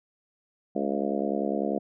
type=harmonic tone with a mistuned harmonic; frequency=70.1 Hz; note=C#2; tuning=20 cents sharp; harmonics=3 / 4 / 5 / 6 / 7 / 8 / 9 / 10; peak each=-31 / -32 / -33 / -34 / -34 / -35 / -36 / -36 dBFS; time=0.75-1.79 s; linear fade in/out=10 ms; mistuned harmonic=10; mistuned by=-17 cents; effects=none